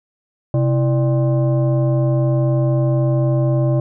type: tone with frequency modulation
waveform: sine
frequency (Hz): 130.81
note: C3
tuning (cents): 0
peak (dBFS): -13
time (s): 0.54-3.8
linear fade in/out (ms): 2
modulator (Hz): 462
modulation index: 0.73
effects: none